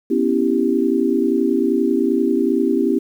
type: chord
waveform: sine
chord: C# half-diminished seventh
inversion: third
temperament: equal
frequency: 246.9 / 277.2 / 329.6 / 392 Hz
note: B3 / C#4 / E4 / G4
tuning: 0 / 0 / 0 / 0 cents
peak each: -20 dBFS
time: 0.1-2.99 s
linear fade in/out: 10 ms
effects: 8-bit